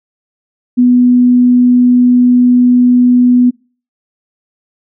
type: tone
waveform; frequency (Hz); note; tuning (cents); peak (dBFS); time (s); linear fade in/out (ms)
sine; 246.9; B3; 0; -4; 0.77-3.51; 20
effects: noise-tail reverb RT60 0.4 s tail -26 dB re dry